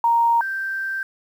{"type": "tone pair in turn", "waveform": "sine", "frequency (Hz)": [932, 1567.4], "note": ["A#5", "G6"], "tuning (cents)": [-1, -1], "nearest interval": "major sixth", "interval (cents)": 900, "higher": "second", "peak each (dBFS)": [-14, -23], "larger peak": "first", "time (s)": [[0.04, 0.41], [0.41, 1.03]], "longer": "second", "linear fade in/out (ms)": 2, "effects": ["8-bit"]}